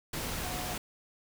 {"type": "tone in noise", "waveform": "sine", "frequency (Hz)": 726, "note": "F#5", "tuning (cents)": -33, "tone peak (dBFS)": -41, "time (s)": [0.43, 0.74], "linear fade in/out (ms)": 5, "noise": "pink", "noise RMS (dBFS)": -36, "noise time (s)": [0.13, 0.78], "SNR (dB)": -8, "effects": []}